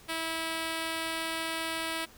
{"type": "tone", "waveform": "5% pulse", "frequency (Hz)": 325.5, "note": "E4", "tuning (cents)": -22, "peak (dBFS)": -20, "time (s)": [0.08, 2.06], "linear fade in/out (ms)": 20, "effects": ["pink hiss -55 dBFS RMS until 2.17 s"]}